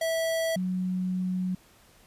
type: tone pair in turn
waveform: square / sine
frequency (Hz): 654 / 183.89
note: E5 / F#3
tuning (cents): -14 / -10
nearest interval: octave + minor seventh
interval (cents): 2196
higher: first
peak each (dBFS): -26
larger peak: neither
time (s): 0.01-0.56 / 0.56-1.55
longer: second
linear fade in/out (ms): 5
effects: pink hiss -58 dBFS RMS until 2.06 s + resampled to 32000 Hz